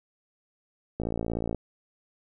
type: click train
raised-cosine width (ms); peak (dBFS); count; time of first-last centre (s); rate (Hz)
2; -17; 32; 1-1.547; 56.7
effects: none